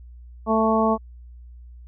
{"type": "harmonic tone with a mistuned harmonic", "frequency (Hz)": 221.6, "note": "A3", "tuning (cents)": 13, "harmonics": [1, 2, 3, 4, 5], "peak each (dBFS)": [-21, -24, -23, -25, -24], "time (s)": [0.46, 0.98], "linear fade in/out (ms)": 50, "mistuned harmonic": 4, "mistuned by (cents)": -16, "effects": ["added 60 Hz sine -40 dBFS peak until 1.87 s"]}